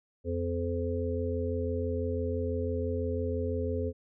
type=harmonic tone with a mistuned harmonic; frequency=86 Hz; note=F2; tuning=26 cents flat; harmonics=1 / 3 / 5 / 6; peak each=-32 / -36 / -34 / -36 dBFS; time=0.24-3.93 s; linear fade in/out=50 ms; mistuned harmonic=3; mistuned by=-24 cents; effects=none